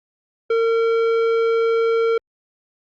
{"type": "tone with tanh clipping", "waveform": "sine", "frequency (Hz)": 456.4, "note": "A#4", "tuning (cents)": -37, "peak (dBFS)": -17, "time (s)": [0.5, 2.18], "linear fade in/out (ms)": 5, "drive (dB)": 12, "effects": ["Opus 48 kbps"]}